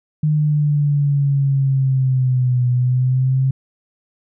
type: linear two-way sweep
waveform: sine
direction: down then up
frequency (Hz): 152.9 to 123.47 to 133.6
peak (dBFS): -13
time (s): 0.23-3.51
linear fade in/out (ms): 5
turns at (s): 2.68
effects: none